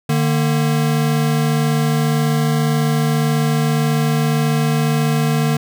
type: tone pair together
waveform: square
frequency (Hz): 150 / 231.8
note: D3 / A#3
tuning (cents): +37 / -10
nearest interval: minor sixth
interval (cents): 753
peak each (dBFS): -16 / -21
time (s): 0.09-5.57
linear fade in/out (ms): 5
effects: none